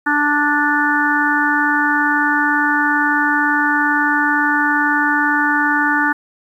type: harmonic tone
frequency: 293.7 Hz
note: D4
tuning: in tune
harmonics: 1 / 3 / 4 / 5 / 6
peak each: -20 / -20 / -23 / -17 / -19 dBFS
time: 0.06-6.13 s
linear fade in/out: 10 ms
effects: 8-bit